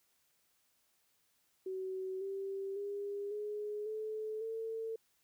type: tone with pitch steps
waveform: sine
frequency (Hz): 377.1 / 390.4 / 404.2 / 418.4 / 433.2 / 448.5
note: F#4 / G4 / G#4 / G#4 / A4 / A4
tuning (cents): +33 / -7 / -47 / +13 / -27 / +33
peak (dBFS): -37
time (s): 1.66-4.96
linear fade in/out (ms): 5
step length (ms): 550
effects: white hiss -75 dBFS RMS until 5.23 s